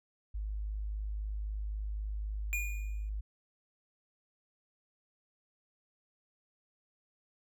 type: tone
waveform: sine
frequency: 51.91 Hz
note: G#1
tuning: in tune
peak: -34 dBFS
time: 0.34-3.21 s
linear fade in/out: 10 ms
type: tone with exponential decay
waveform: square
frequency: 2434 Hz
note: D#7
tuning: 39 cents flat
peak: -31 dBFS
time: 2.53-3.09 s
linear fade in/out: 0 ms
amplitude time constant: 120 ms
effects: none